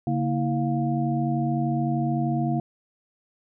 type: tone cluster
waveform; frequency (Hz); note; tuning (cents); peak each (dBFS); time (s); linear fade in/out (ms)
sine; 140.9 / 230.9 / 324.2 / 704; C#3 / A#3 / E4 / F5; +29 / -16 / -29 / +14; -25 / -27 / -29 / -30; 0.07-2.6; 2
effects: none